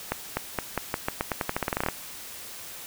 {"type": "accelerating click train", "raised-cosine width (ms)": 0.5, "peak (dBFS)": -10, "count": 19, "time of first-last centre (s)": [0.12, 1.886], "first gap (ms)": 250, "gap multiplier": 0.87, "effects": ["white hiss -41 dBFS RMS until 2.86 s"]}